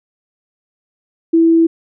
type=tone; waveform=sine; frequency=329.6 Hz; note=E4; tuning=in tune; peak=-7 dBFS; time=1.33-1.67 s; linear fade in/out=10 ms; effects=none